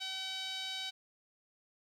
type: tone with band-pass filter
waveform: sawtooth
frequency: 762 Hz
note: G5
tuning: 49 cents flat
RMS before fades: -40 dBFS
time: 0-0.91 s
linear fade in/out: 20 ms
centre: 3700 Hz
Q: 3.2
effects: 12-bit